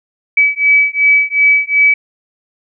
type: beating tone pair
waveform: sine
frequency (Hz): 2287 / 2289.7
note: D7 / D7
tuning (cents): -47 / -45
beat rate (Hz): 2.7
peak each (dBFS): -11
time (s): 0.37-1.94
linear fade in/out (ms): 5
effects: none